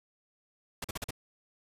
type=noise bursts; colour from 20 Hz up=pink; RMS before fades=-36 dBFS; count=5; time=0.82-1.108 s; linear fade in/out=5 ms; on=24 ms; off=42 ms; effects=resampled to 32000 Hz